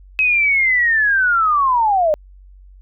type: linear sweep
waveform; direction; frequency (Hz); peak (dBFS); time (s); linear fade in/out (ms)
sine; down; 2561 to 587.3; -12; 0.19-2.14; 0
effects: added 47 Hz sine -40 dBFS peak until 2.81 s